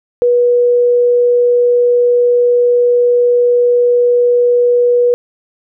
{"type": "tone", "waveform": "sine", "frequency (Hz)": 485.5, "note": "B4", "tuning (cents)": -30, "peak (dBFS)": -7, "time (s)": [0.22, 5.14], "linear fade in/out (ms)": 0, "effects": []}